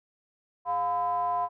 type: ring-modulated tone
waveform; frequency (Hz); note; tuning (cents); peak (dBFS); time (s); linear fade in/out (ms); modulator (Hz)
triangle; 150.9; D3; +47; -20; 0.65-1.49; 50; 859
effects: none